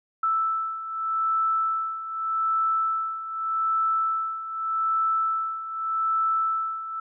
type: beating tone pair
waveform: sine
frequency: 1318.5 / 1319.33 Hz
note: E6 / E6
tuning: 0 / +1 cents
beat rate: 0.83 Hz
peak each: -29 / -24 dBFS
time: 0.23-7 s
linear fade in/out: 5 ms
effects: none